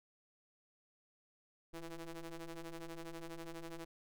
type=ring-modulated tone; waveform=sawtooth; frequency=164.9 Hz; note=E3; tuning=1 cent sharp; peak=-38 dBFS; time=1.73-3.85 s; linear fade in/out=10 ms; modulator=171 Hz; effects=none